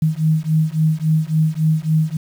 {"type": "beating tone pair", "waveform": "sine", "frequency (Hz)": [155.56, 159.16], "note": ["D#3", "D#3"], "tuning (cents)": [0, 40], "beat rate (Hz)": 3.6, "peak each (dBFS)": -17, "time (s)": [0.02, 2.17], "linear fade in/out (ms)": 5, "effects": ["7-bit"]}